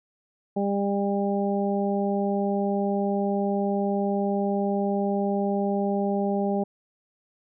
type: harmonic tone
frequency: 200 Hz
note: G3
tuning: 35 cents sharp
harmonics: 1 / 2 / 3 / 4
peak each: -25 / -28 / -30 / -31 dBFS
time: 0.56-6.64 s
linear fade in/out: 10 ms
effects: none